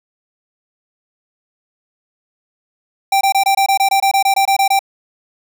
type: tone bursts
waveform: square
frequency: 784 Hz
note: G5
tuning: in tune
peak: -11 dBFS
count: 15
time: 3.12-4.792 s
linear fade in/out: 5 ms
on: 90 ms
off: 23 ms
effects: none